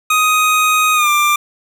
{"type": "tone with pitch glide", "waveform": "25% pulse", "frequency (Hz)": [1250, 1186.7], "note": ["D#6", "D6"], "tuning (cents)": [8, 18], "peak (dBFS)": -7, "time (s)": [0.1, 1.36], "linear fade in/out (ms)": 5, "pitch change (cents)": -90, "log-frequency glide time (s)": [0.94, 1.09], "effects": ["8-bit"]}